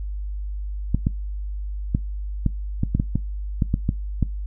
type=clicks; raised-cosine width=5 ms; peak=-7 dBFS; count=12; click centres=0.946 / 1.069 / 1.949 / 2.463 / 2.834 / 2.95 / 2.999 / 3.156 / 3.622 / 3.741 / 3.891 / 4.227 s; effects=noise-tail reverb RT60 0.2 s tail -22 dB re dry + added 50 Hz sine -26 dBFS peak until 4.46 s